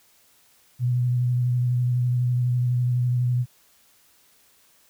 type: tone with vibrato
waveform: sine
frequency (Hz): 123.5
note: B2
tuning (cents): 0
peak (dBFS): -19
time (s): 0.79-3.46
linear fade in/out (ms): 50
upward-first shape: square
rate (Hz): 12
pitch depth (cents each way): 16
effects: white hiss -59 dBFS RMS until 4.89 s